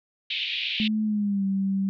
pink band-pass noise, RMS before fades -29 dBFS, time 0.3-0.88 s, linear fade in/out 5 ms, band 2400 to 3800 Hz, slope 48 dB/octave
sine tone with pitch glide, 215.7 to 194.4 Hz, A3 to G3, -34 to -14 cents, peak -22 dBFS, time 0.8-1.89 s, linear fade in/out 0 ms, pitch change -180 cents, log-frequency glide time 1.04-1.45 s
effects none

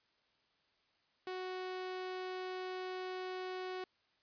sawtooth tone, 370 Hz, F#4, in tune, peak -36 dBFS, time 1.27-3.84 s, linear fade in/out 2 ms, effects white hiss -75 dBFS RMS until 4.22 s + resampled to 11025 Hz

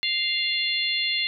harmonic tone with a mistuned harmonic, 698.5 Hz, F5, in tune, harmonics 3 / 4 / 5 / 6, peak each -28 / -28 / -28 / -28 dBFS, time 0.03-1.27 s, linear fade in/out 0 ms, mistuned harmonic 5, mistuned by -17 cents, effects none

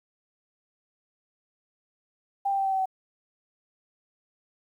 sine tone with pitch steps, 793 / 786.2 / 779.4 / 772.7 / 766 / 759.4 Hz, G5 / G5 / G5 / G5 / G5 / F#5, +20 / +5 / -10 / -25 / -40 / +45 cents, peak -23 dBFS, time 2.45-2.858 s, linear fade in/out 10 ms, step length 68 ms, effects 10-bit

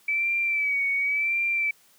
sine tone with vibrato, 2300 Hz, D7, 37 cents flat, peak -22 dBFS, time 0.08-1.71 s, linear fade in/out 5 ms, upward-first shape sine, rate 0.92 Hz, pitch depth 54 cents each way, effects white hiss -59 dBFS RMS until 1.98 s + high-pass 100 Hz 12 dB/octave

